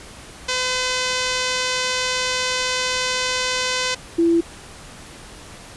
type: tone pair in turn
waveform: 5% pulse / sine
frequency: 508 / 335.8 Hz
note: B4 / E4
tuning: +49 / +32 cents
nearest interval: perfect fifth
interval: 717 cents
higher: first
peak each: -8 / -13 dBFS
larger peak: first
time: 0.48-3.95 / 4.18-4.41 s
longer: first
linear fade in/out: 10 ms
effects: pink hiss -40 dBFS RMS until 5.76 s + resampled to 24000 Hz